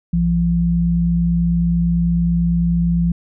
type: tone pair together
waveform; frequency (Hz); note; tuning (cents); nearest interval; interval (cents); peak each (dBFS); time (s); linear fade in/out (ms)
sine; 59.94 / 170.8; A#1 / F3; +49 / -38; octave + tritone; 1813; -21 / -14; 0.13-3.12; 5
effects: none